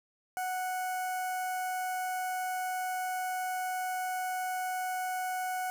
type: tone with notch filter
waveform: sawtooth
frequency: 739 Hz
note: F#5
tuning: 2 cents flat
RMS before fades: -34 dBFS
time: 0.37-5.7 s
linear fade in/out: 0 ms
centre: 3700 Hz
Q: 0.64
effects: none